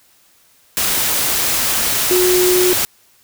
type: tone in noise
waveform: sine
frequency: 363 Hz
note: F#4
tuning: 33 cents flat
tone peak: -12 dBFS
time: 2.11-2.73 s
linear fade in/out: 0 ms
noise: white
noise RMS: -17 dBFS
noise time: 0.77-2.85 s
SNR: +2 dB
effects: white hiss -53 dBFS RMS until 3.23 s